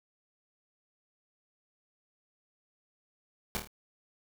pink noise with echo, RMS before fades -32 dBFS, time 3.55-3.57 s, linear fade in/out 0 ms, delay 26 ms, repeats 4, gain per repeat -5 dB, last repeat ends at 3.674 s, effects none

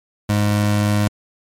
25% pulse tone, 103.83 Hz, G#2, in tune, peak -11 dBFS, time 0.29-1.08 s, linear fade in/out 5 ms, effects MP3 64 kbps

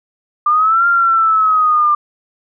sine linear two-way sweep, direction up then down, 1188 to 1396.9 to 1188 Hz, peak -9 dBFS, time 0.46-1.95 s, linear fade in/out 5 ms, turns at 0.87 s, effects none

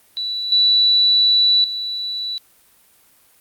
sine tone with level steps, 3951 Hz, B7, in tune, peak -21 / -11 / -22 dBFS, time 0.17-2.38 s, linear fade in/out 0 ms, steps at 0.52 / 1.64 s, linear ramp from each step 2 ms, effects white hiss -54 dBFS RMS until 3.4 s + Opus 32 kbps

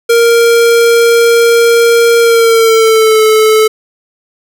square tone with pitch glide, 466.2 to 435 Hz, A#4 to A4, 0 to -20 cents, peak -5 dBFS, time 0.09-3.68 s, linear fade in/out 10 ms, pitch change -120 cents, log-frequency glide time 2.2-3.22 s, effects none

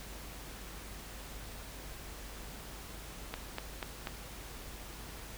click train, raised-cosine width 0.3 ms, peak -20 dBFS, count 4, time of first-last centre 3.34-4.072 s, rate 4.1 Hz, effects added 50 Hz sine -48 dBFS peak until 5.37 s + pink hiss -48 dBFS RMS until 5.37 s

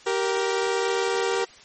sawtooth tone pair together, 388.5 / 469.1 Hz, G4 / A#4, -16 / +11 cents, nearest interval minor third, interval 327 cents, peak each -21 dBFS, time 0.06-1.45 s, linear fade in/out 10 ms, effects white hiss -49 dBFS RMS until 1.64 s + MP3 32 kbps

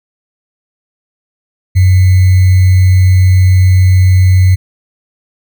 sine tone with sample-and-hold, 92.7 Hz, F#2, 4 cents sharp, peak -3 dBFS, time 1.75-4.56 s, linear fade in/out 20 ms, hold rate 2100 Hz, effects none

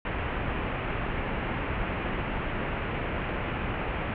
pink low-pass noise, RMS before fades -31 dBFS, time 0.05-4.14 s, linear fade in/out 2 ms, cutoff 2800 Hz, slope 48 dB/octave, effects none

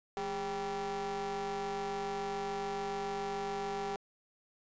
40% pulse ring-modulated tone, 190.5 Hz, G3, 49 cents flat, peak -31 dBFS, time 0.17-3.96 s, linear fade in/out 0 ms, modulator 595 Hz, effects resampled to 16000 Hz

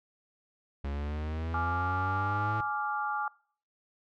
45% pulse exponential sweep, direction up, 69.3 to 109.1 Hz, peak -32 dBFS, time 0.84-2.61 s, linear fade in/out 5 ms
sine chord, D diminished, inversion second, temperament equal with one note detuned, 840.7 / 1174.7 / 1396.9 Hz, Ab5 / D6 / F6, +21 / 0 / 0 cents, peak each -33 / -34 / -35 dBFS, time 1.54-3.28 s, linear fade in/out 2 ms
effects noise-tail reverb RT60 0.5 s tail -23 dB re dry + low-pass 3000 Hz 12 dB/octave

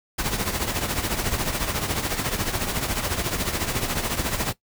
pink noise with tremolo, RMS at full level -23 dBFS, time 0.18-4.53 s, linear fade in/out 10 ms, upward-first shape triangle, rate 14 Hz, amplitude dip 70%, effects noise-tail reverb RT60 0.1 s tail -17 dB re dry

